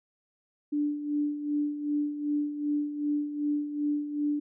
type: tone with tremolo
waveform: sine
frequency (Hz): 293.9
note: D4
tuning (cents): +1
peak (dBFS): -24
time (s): 0.72-4.4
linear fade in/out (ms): 10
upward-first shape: sine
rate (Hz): 2.6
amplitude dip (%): 65
effects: none